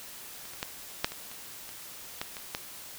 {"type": "clicks", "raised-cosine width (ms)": 0.2, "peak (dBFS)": [-30, -27, -14, -7, -23, -28, -26, -14, -22, -14], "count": 10, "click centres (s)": [0.454, 0.535, 0.629, 1.045, 1.12, 1.315, 1.691, 2.215, 2.368, 2.549], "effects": ["white hiss -45 dBFS RMS until 2.98 s"]}